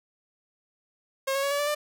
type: tone with pitch steps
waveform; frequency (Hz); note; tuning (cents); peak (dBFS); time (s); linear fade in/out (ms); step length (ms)
sawtooth; 539 / 549.7 / 560.6 / 571.7 / 583 / 594.6; C#5 / C#5 / C#5 / D5 / D5 / D5; -49 / -15 / +19 / -47 / -13 / +21; -21; 1.27-1.75; 10; 80
effects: none